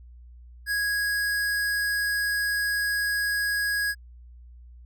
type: tone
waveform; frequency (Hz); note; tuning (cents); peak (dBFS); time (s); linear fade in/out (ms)
square; 1656; G#6; -5; -24; 0.66-3.95; 50
effects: added 60 Hz sine -44 dBFS peak until 4.85 s + MP3 96 kbps